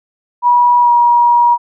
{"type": "tone with pitch glide", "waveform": "sine", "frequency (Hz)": [969, 955.7], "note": ["B5", "A#5"], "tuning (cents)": [-33, 43], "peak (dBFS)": -6, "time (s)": [0.42, 1.58], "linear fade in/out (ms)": 50, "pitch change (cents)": -24, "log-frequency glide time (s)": [0.81, 0.9], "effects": []}